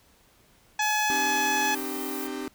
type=harmonic tone; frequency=849 Hz; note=G#5; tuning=38 cents sharp; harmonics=1 / 2 / 3 / 4 / 5 / 6 / 7 / 8 / 9; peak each=-26 / -28 / -31 / -35 / -41 / -43 / -34 / -44 / -43 dBFS; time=0.79-1.75 s; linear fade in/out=5 ms
type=noise; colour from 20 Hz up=violet; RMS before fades=-37 dBFS; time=0.81-2.28 s; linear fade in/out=20 ms
type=chord; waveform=45% pulse; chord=C minor; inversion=none; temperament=equal with one note detuned; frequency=261.6 / 303.1 / 392 Hz; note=C4 / Eb4 / G4; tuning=0 / -45 / 0 cents; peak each=-36 dBFS; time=1.1-2.48 s; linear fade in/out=0 ms
effects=pink hiss -60 dBFS RMS until 2.54 s